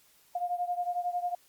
sine beating tone pair, 706 / 717 Hz, F5 / F5, +19 / +45 cents, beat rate 11 Hz, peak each -31 / -34 dBFS, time 0.35-1.35 s, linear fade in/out 5 ms, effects white hiss -63 dBFS RMS until 1.48 s + Opus 48 kbps

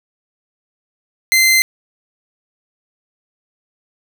sawtooth tone, 2074 Hz, C7, 16 cents flat, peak -6 dBFS, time 1.32-1.62 s, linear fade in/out 0 ms, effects none

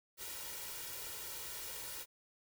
white noise with comb filter, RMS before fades -45 dBFS, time 0.17-2.06 s, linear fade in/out 50 ms, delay 2.1 ms, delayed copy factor +0.65, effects none

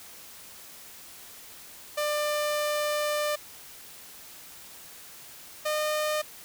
sawtooth tone pair in turn, 596 / 608.9 Hz, D5 / D#5, +25 / -38 cents, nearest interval unison, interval 37 cents, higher second, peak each -22 / -22 dBFS, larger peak neither, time 1.97-3.36 / 5.65-6.22 s, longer first, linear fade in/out 10 ms, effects white hiss -47 dBFS RMS until 6.44 s

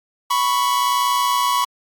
45% pulse tone pair together, 987.7 / 1108.7 Hz, B5 / C#6, 0 / 0 cents, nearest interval major second, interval 200 cents, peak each -19 dBFS, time 0.3-1.65 s, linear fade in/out 10 ms, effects AAC 64 kbps

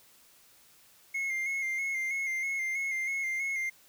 triangle tone with vibrato, 2138 Hz, C7, 37 cents sharp, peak -28 dBFS, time 1.14-3.7 s, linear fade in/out 10 ms, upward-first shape square, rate 3.1 Hz, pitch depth 31 cents each way, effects white hiss -60 dBFS RMS until 3.88 s

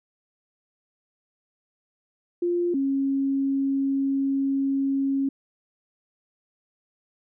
sine tone pair in turn, 349.2 / 273.2 Hz, F4 / C#4, 0 / -25 cents, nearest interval major third, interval 425 cents, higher first, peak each -21 dBFS, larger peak neither, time 2.42-2.74 / 2.74-5.29 s, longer second, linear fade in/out 5 ms, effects none

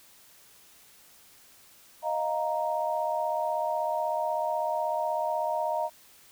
sine chord, Eb suspended second, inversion none, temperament equal, 622.3 / 698.5 / 932.3 Hz, Eb5 / F5 / Bb5, 0 / 0 / 0 cents, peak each -30 / -32 / -30 dBFS, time 2.02-5.9 s, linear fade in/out 50 ms, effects white hiss -56 dBFS RMS until 6.31 s

